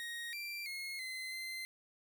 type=tone with pitch steps; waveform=30% pulse; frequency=1876 / 2358 / 2158 / 2054 / 2071 Hz; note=A#6 / D7 / C#7 / C7 / C7; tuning=+11 / +6 / -47 / -33 / -18 cents; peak=-38 dBFS; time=0-1.65 s; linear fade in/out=0 ms; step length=330 ms; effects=none